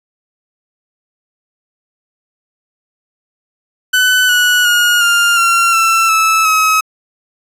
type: tone with pitch steps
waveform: 30% pulse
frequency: 1503 / 1468.7 / 1435.1 / 1402.3 / 1370.3 / 1339 / 1308.4 / 1278.6 Hz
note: F#6 / F#6 / F6 / F6 / F6 / E6 / E6 / D#6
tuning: +27 / -13 / +47 / +7 / -33 / +27 / -13 / +47 cents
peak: -6 dBFS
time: 3.93-6.81 s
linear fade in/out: 10 ms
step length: 360 ms
effects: resampled to 32000 Hz